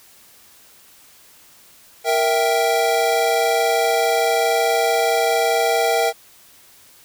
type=chord; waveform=square; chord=E diminished; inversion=second; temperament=equal; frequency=466.2 / 659.3 / 784 Hz; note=Bb4 / E5 / G5; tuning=0 / 0 / 0 cents; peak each=-21 dBFS; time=2.04-6.13 s; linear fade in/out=50 ms; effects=white hiss -49 dBFS RMS until 7.04 s